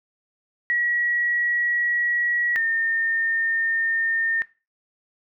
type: tone pair in turn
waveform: sine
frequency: 1919 / 1819.9 Hz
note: A#6 / A#6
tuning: +50 / -42 cents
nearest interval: minor second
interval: 92 cents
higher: first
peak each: -19 dBFS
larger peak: neither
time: 0.7-2.56 / 2.56-4.42 s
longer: neither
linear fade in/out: 0 ms
effects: noise-tail reverb RT60 0.3 s tail -19 dB re dry